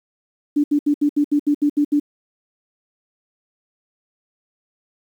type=tone bursts; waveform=sine; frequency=292.1 Hz; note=D4; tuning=9 cents flat; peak=-13 dBFS; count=10; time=0.56-1.999 s; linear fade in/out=10 ms; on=80 ms; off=71 ms; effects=8-bit